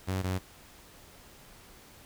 sawtooth tone pair in turn, 94.2 / 93.01 Hz, F#2 / F#2, +32 / +10 cents, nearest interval unison, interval 22 cents, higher first, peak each -25 dBFS, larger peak neither, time 0.07-0.23 / 0.23-0.39 s, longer neither, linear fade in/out 20 ms, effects pink hiss -54 dBFS RMS until 2.05 s

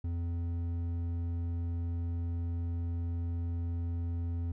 triangle tone with hard clipping, 85.4 Hz, F2, 38 cents flat, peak -33 dBFS, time 0.04-4.52 s, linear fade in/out 5 ms, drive 10 dB, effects none

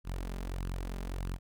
sawtooth tone with flanger, 45 Hz, F#1, 47 cents flat, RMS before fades -37 dBFS, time 0.04-1.39 s, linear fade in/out 50 ms, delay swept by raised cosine 0.66 to 5.06 ms, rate 1.6 Hz, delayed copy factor +0.55, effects none

